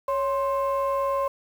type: tone pair together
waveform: sine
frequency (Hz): 554.4 / 1051.4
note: C#5 / C6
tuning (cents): 0 / +8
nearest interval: major seventh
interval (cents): 1108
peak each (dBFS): -23 / -24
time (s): 0.08-1.28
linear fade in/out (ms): 5
effects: tanh soft clip ceiling -18 dBFS + 8-bit